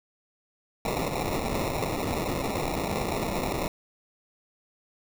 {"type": "noise with sample-and-hold", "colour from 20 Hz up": "blue", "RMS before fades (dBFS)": -29, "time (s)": [0.85, 3.68], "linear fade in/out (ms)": 2, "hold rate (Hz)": 1575, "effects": []}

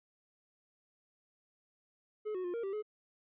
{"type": "tone with pitch steps", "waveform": "triangle", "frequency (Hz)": [426.6, 368.3, 353.9, 465.6, 390.3, 424.5], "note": ["G#4", "F#4", "F4", "A#4", "G4", "G#4"], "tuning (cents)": [46, -8, 23, -2, -8, 38], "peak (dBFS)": -33, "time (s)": [2.25, 2.826], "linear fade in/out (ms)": 20, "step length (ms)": 96, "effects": ["resampled to 8000 Hz"]}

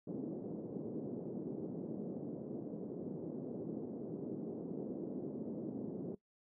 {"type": "band-pass noise", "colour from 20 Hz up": "pink", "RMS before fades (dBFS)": -43, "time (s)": [0.07, 6.15], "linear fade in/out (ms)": 5, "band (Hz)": [180, 440], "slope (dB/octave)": 24, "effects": ["noise-tail reverb RT60 0.1 s tail -20 dB re dry"]}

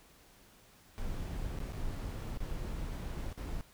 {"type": "noise with dropouts", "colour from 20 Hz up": "brown", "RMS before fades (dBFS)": -38, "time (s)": [0.98, 3.61], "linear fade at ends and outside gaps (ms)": 0, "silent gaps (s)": [[1.587, 1.603], [1.722, 1.732], [2.375, 2.404], [3.327, 3.376]], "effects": ["pink hiss -61 dBFS RMS until 3.73 s"]}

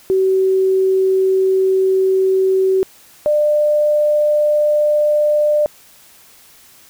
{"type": "tone pair in turn", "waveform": "sine", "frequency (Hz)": [380, 597.5], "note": ["F#4", "D5"], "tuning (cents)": [46, 30], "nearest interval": "minor sixth", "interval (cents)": 784, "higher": "second", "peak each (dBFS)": -11, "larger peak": "neither", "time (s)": [[0.1, 2.83], [3.26, 5.66]], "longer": "first", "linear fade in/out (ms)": 0, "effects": ["white hiss -46 dBFS RMS until 6.89 s"]}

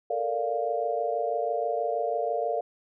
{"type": "chord", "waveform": "sine", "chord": "Bb major seventh", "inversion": "third", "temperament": "equal", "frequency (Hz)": [440, 466.2, 587.3, 698.5], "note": ["A4", "Bb4", "D5", "F5"], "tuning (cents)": [0, 0, 0, 0], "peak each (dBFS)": [-34, -31, -31, -29], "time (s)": [0.1, 2.61], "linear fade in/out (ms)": 5, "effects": []}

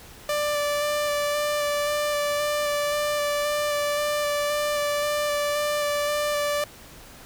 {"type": "tone with vibrato", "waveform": "sawtooth", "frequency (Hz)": 588, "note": "D5", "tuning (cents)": 2, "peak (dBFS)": -19, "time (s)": [0.29, 6.64], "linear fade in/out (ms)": 2, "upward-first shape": "square", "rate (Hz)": 1.9, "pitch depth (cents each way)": 10, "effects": ["pink hiss -46 dBFS RMS until 7.25 s"]}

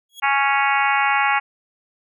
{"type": "tone with exponential growth", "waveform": "sawtooth", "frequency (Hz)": 3322, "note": "G#7", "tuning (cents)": 0, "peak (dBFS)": -29, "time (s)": [0.09, 0.2], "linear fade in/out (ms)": 5, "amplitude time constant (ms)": 23}
{"type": "harmonic tone", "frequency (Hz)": 277.2, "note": "C#4", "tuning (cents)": 0, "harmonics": [3, 4, 5, 6, 7, 8, 9, 10], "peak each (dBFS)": [-20, -23, -24, -26, -25, -24, -28, -29], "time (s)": [0.22, 1.4], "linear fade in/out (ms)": 20}
{"effects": []}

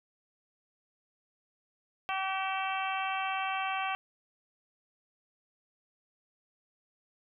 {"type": "harmonic tone with a mistuned harmonic", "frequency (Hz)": 383.2, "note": "G4", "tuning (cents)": -39, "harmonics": [2, 3, 4, 5, 6, 7, 8], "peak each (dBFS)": [-34, -36, -40, -45, -41, -38, -44], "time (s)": [2.09, 3.95], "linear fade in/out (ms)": 0, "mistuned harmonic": 8, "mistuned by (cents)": 49, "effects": []}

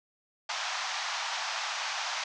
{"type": "band-pass noise", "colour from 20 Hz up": "pink", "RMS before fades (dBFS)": -34, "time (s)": [0.49, 2.24], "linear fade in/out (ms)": 5, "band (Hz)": [710, 6500], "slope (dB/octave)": 48, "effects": []}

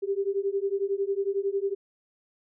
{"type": "beating tone pair", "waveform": "sine", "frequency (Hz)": [390, 401], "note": ["G4", "G4"], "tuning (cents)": [-9, 39], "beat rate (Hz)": 11, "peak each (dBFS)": -28, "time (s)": [0.02, 1.75], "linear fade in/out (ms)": 20, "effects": []}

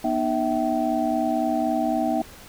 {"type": "tone cluster", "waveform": "sine", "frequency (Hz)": [242.5, 306.3, 656, 766], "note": ["B3", "D#4", "E5", "G5"], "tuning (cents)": [-31, -27, -9, -40], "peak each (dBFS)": -26, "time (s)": [0.04, 2.22], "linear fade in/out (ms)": 5, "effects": ["pink hiss -45 dBFS RMS until 2.48 s"]}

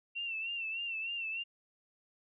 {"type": "tone with vibrato", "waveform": "sine", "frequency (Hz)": 2710, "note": "E7", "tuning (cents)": 47, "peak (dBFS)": -35, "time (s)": [0.15, 1.44], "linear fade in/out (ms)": 20, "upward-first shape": "sine", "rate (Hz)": 3.3, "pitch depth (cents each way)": 63, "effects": []}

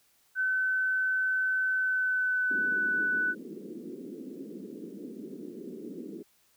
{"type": "tone with pitch glide", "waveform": "sine", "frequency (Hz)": [1521, 1492.3], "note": ["F#6", "F#6"], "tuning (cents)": [47, 14], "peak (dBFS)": -25, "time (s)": [0.35, 3.35], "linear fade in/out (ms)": 50, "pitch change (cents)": -33, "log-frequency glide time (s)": [1.73, 2.9]}
{"type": "band-pass noise", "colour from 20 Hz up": "white", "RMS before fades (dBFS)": -42, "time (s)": [2.5, 6.23], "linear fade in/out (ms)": 10, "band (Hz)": [190, 410], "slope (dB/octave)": 48}
{"effects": ["white hiss -67 dBFS RMS until 6.56 s"]}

